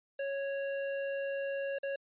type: tone with dropouts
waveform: square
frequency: 553 Hz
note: C#5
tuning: 4 cents flat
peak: -34 dBFS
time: 0.19-1.96 s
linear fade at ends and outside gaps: 5 ms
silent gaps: 1.786-1.831 s
effects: resampled to 8000 Hz

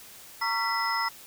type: tone cluster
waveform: sine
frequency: 923 / 1118 / 1362 / 1979 / 5160 Hz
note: A#5 / C#6 / F6 / B6 / E8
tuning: -17 / +14 / -44 / +3 / -38 cents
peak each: -30 / -33 / -32 / -31 / -33 dBFS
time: 0.41-1.09 s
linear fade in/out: 10 ms
effects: white hiss -48 dBFS RMS until 1.26 s

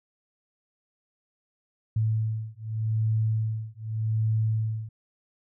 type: beating tone pair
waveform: sine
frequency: 109.7 / 110.54 Hz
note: A2 / A2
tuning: -5 / +8 cents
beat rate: 0.84 Hz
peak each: -27 dBFS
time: 1.96-4.89 s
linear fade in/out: 5 ms
effects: none

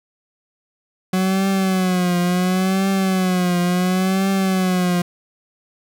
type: tone with vibrato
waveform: 40% pulse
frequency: 185 Hz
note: F#3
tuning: in tune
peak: -15 dBFS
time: 1.13-5.02 s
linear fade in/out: 5 ms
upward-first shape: triangle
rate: 0.71 Hz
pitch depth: 91 cents each way
effects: none

